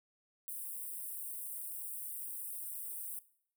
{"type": "high-pass noise", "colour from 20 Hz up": "white", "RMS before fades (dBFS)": -43, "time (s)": [0.48, 3.19], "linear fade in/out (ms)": 0, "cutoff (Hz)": 8400, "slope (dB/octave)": 96, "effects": ["noise-tail reverb RT60 0.6 s tail -18 dB re dry"]}